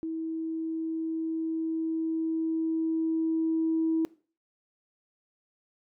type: tone with level ramp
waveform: sine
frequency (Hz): 323.2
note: E4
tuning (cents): -34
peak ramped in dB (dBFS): -30 to -22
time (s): 0.03-4.05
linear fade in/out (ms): 0
effects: noise-tail reverb RT60 0.4 s tail -21 dB re dry + tanh soft clip ceiling -18 dBFS